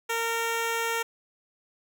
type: tone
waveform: 10% pulse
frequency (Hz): 459.8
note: A#4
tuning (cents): -24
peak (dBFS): -18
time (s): 0.09-1.03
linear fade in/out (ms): 10
effects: none